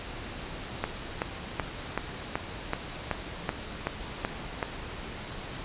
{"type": "click train", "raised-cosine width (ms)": 0.5, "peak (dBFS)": -12, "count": 11, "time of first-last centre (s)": [0.84, 4.628], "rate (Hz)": 2.64, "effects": ["pink hiss -39 dBFS RMS until 5.64 s", "resampled to 8000 Hz"]}